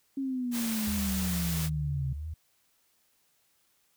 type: exponential sweep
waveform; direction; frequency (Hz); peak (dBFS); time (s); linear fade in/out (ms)
sine; down; 275.3 to 131.5; -29; 0.17-2.13; 5
type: noise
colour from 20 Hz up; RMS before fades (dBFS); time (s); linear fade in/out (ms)
white; -36; 0.51-1.7; 50
type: tone with vibrato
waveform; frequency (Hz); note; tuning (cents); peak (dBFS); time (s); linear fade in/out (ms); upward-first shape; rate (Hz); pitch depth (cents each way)
sine; 75.1; D2; +39; -34; 0.87-2.34; 5; triangle; 3; 120
effects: white hiss -70 dBFS RMS until 3.96 s